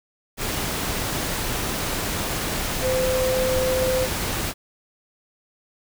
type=tone in noise; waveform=sine; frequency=515 Hz; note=C5; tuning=28 cents flat; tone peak=-20 dBFS; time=2.81-4.08 s; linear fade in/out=50 ms; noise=pink; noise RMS=-26 dBFS; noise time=0.37-4.54 s; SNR=+3 dB; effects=none